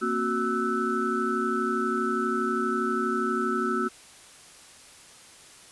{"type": "tone cluster", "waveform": "sine", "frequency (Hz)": [233, 265.4, 369, 1314, 1496], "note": ["A#3", "C4", "F#4", "E6", "F#6"], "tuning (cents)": [-1, 25, -5, -6, 19], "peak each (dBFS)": [-30, -34, -29, -28, -35], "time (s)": [0.01, 3.89], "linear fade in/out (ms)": 20, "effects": ["white hiss -50 dBFS RMS until 5.71 s", "resampled to 24000 Hz"]}